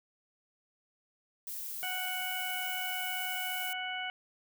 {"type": "noise", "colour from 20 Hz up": "violet", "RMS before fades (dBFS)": -40, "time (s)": [1.47, 3.73], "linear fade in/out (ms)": 2}
{"type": "harmonic tone", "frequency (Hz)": 740, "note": "F#5", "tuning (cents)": 0, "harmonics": [1, 2, 3, 4], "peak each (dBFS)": [-40, -40, -40, -40], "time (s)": [1.83, 4.1], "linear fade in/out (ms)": 0}
{"effects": []}